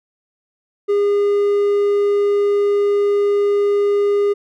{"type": "tone", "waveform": "triangle", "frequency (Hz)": 407.1, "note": "G#4", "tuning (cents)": -35, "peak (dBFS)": -11, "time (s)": [0.88, 4.34], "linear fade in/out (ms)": 20, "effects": []}